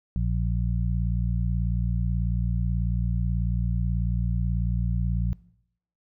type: harmonic tone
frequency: 58.3 Hz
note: A#1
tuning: 1 cent sharp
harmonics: 1 / 2 / 3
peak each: -25 / -28 / -30 dBFS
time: 0.16-5.33 s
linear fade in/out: 0 ms
effects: noise-tail reverb RT60 0.7 s tail -20 dB re dry